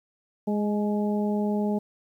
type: harmonic tone with a mistuned harmonic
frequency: 207.7 Hz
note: G#3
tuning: in tune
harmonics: 1 / 2 / 3 / 4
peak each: -24 / -30 / -34 / -36 dBFS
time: 0.47-1.79 s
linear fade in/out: 10 ms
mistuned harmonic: 4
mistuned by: +23 cents
effects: 10-bit